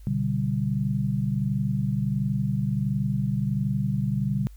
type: chord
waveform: sine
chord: G major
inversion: first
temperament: equal with one note detuned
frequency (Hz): 123.47 / 144.89 / 196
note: B2 / D3 / G3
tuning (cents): 0 / -23 / 0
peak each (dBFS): -27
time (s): 0.07-4.47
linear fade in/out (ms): 0
effects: added 50 Hz sine -42 dBFS peak until 4.56 s + white hiss -62 dBFS RMS until 4.56 s